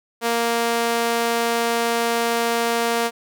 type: tone with high-pass filter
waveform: sawtooth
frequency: 233.1 Hz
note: A#3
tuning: in tune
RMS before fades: -21 dBFS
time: 0.21-3.11 s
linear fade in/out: 50 ms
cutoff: 480 Hz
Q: 0.99
effects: none